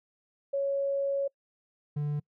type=tone pair in turn; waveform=sine / triangle; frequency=555 / 147.28 Hz; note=C#5 / D3; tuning=+2 / +5 cents; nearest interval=octave + major seventh; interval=2297 cents; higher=first; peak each=-26 dBFS; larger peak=neither; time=0.53-1.28 / 1.96-2.2 s; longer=first; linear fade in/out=10 ms; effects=noise-tail reverb RT60 0.1 s tail -26 dB re dry